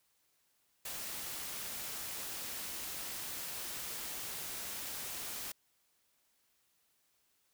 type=noise; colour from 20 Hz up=white; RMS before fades=-42 dBFS; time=0.85-5.52 s; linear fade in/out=5 ms; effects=white hiss -75 dBFS RMS until 7.53 s